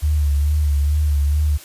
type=tone with vibrato; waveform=sine; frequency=73.5 Hz; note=D2; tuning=2 cents sharp; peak=-14 dBFS; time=0.02-1.58 s; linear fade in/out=20 ms; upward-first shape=sine; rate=2.3 Hz; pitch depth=53 cents each way; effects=white hiss -41 dBFS RMS until 1.64 s + resampled to 32000 Hz